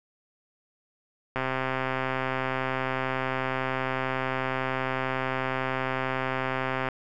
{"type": "click train", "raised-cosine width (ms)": 0.5, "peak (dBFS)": -13, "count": 725, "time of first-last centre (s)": [1.36, 6.887], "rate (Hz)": 131, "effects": []}